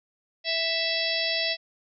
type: harmonic tone with a mistuned harmonic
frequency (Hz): 659.3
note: E5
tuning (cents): 0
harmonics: 1 / 3 / 4 / 5 / 6 / 7 / 8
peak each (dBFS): -32 / -32 / -32 / -32 / -32 / -32 / -32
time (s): 0.44-1.57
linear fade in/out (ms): 50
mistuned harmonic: 5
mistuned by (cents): +21
effects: none